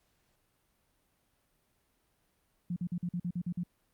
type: tone bursts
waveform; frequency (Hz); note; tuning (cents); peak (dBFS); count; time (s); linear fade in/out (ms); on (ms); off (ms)
sine; 175.4; F3; +8; -31; 9; 2.7-3.635; 5; 63; 46
effects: pink hiss -74 dBFS RMS until 3.93 s + Opus 48 kbps